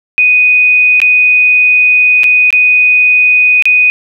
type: tone with dropouts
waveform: sine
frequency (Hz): 2489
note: D#7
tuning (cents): 0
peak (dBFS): -4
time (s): 0.18-3.9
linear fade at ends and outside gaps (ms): 0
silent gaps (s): 1.002-1.017 / 2.234-2.241 / 2.505-2.527 / 3.624-3.655
effects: none